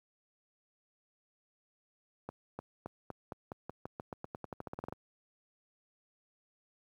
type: accelerating click train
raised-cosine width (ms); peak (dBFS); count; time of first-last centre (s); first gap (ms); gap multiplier
1; -26; 21; 2.29-4.925; 300; 0.9
effects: high-pass 80 Hz 12 dB/octave + 11-bit